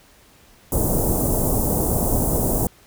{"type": "band-stop noise", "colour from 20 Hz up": "pink", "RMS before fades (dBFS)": -20, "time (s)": [0.72, 2.67], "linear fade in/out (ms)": 2, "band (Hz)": [770, 8700], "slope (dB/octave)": 24, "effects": ["pink hiss -52 dBFS RMS until 2.86 s"]}